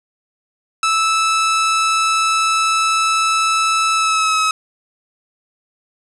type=tone with pitch glide; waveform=sawtooth; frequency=1312 to 1283.5 Hz; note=E6 to E6; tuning=-9 to -47 cents; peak=-10 dBFS; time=0.83-4.51 s; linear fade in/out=2 ms; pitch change=-38 cents; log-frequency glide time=3.94-4.39 s; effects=resampled to 24000 Hz + 7-bit